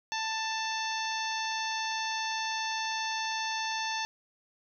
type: harmonic tone with a mistuned harmonic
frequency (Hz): 885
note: A5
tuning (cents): +10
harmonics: 1 / 2 / 3 / 4 / 5 / 6 / 7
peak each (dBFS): -34 / -37 / -39 / -40 / -41 / -42 / -42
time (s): 0.12-4.05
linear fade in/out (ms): 0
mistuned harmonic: 6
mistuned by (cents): +25
effects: none